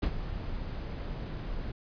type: noise with ADSR envelope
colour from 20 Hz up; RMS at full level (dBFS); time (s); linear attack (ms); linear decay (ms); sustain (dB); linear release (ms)
brown; -25; 0.02-1.72; 12; 71; -11; 8
effects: resampled to 11025 Hz